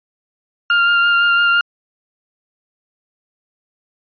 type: tone with vibrato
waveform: 35% pulse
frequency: 1399 Hz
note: F6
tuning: 3 cents sharp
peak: -9 dBFS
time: 0.7-1.61 s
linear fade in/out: 2 ms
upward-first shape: sine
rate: 5.9 Hz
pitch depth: 13 cents each way
effects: resampled to 11025 Hz